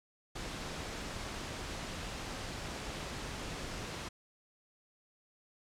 pink noise, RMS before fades -41 dBFS, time 0.35-4.09 s, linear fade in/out 10 ms, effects low-pass 7000 Hz 12 dB/octave

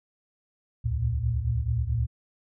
sine tone cluster, 67.2 / 76.5 / 114.2 / 118.6 Hz, C2 / D#2 / A#2 / A#2, +47 / -29 / -35 / +30 cents, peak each -30 / -29 / -27 / -34 dBFS, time 0.84-2.07 s, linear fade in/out 20 ms, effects none

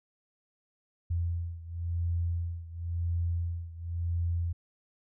sine beating tone pair, 85 / 85.95 Hz, F2 / F2, -46 / -27 cents, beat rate 0.95 Hz, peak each -31 / -34 dBFS, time 1.1-4.53 s, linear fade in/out 10 ms, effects none

